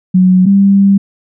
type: tone pair in turn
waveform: sine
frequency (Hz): 184.4 / 197.49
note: F#3 / G3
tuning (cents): -6 / +13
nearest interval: minor second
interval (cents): 119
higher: second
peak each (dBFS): -4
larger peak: neither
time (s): 0.14-0.46 / 0.46-0.98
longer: second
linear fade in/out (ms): 10
effects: none